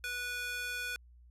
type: tone with high-pass filter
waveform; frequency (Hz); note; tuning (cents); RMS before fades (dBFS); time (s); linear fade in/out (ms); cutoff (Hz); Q
square; 490.8; B4; -11; -38; 0.04-0.96; 0; 1800; 2.7
effects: added 60 Hz sine -55 dBFS peak until 1.3 s + resampled to 32000 Hz